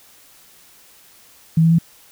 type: tone with pitch steps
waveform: sine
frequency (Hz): 162.1 / 164.36 / 166.66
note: E3 / E3 / E3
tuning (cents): -29 / -5 / +19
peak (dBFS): -10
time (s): 1.57-1.786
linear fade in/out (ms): 5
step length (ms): 72
effects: white hiss -49 dBFS RMS until 2.11 s